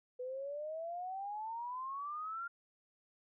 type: exponential sweep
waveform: sine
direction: up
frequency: 493.9 to 1406 Hz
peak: -39 dBFS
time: 0.19-2.48 s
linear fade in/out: 10 ms
effects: none